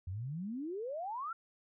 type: exponential sweep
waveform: sine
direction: up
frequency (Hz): 85.1 to 1396.9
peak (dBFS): -37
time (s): 0.07-1.33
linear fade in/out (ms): 5
effects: none